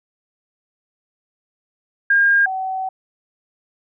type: tone pair in turn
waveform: sine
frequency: 1614 / 757.8 Hz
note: G#6 / F#5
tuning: -50 / +41 cents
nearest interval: octave + minor second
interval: 1309 cents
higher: first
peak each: -11 / -21 dBFS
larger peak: first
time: 2.1-2.46 / 2.46-2.89 s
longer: second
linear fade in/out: 5 ms
effects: none